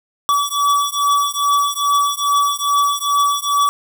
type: beating tone pair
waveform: square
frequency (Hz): 1144 / 1146.4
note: D6 / D6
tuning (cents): -46 / -42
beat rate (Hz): 2.4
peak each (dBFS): -18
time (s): 0.29-3.69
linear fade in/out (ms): 0
effects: 8-bit